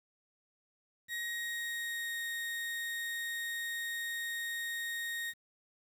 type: tone with pitch glide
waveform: 35% pulse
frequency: 1887 to 1862.1 Hz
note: A#6 to A#6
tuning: +21 to -2 cents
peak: -34 dBFS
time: 1.08-5.34 s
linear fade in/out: 50 ms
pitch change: -23 cents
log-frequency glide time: 1.2-2.2 s
effects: 10-bit